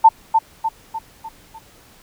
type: tone with echo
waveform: sine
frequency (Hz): 894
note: A5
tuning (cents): +27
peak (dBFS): -4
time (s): 0.04-0.09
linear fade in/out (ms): 10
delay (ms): 300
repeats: 5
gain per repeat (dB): -6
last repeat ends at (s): 1.59
effects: pink hiss -49 dBFS RMS until 2.02 s